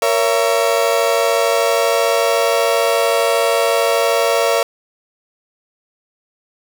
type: chord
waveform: 35% pulse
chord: A# diminished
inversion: none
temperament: just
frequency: 466.2 / 559.4 / 671.3 Hz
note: A#4 / C#5 / E5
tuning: 0 / +16 / +31 cents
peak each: -16 dBFS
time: 0.02-4.63 s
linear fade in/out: 2 ms
effects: none